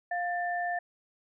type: tone pair together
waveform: sine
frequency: 703 / 1777.6 Hz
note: F5 / A6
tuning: +11 / +17 cents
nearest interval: octave + major third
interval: 1606 cents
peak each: -30 / -34 dBFS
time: 0.11-0.79 s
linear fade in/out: 5 ms
effects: none